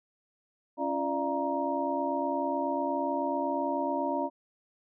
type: tone cluster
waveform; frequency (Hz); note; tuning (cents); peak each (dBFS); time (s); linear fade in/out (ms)
sine; 277.6 / 345 / 593 / 682 / 939; C#4 / F4 / D5 / F5 / A#5; +3 / -21 / +17 / -41 / +12; -33 / -37 / -33 / -36 / -32; 0.77-4.3; 50
effects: none